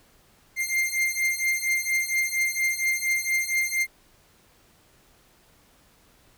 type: beating tone pair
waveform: 45% pulse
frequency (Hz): 2103 / 2107.3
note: C7 / C7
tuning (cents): +8 / +12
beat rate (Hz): 4.3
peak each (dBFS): -26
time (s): 0.56-3.87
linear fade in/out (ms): 50
effects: pink hiss -59 dBFS RMS until 6.37 s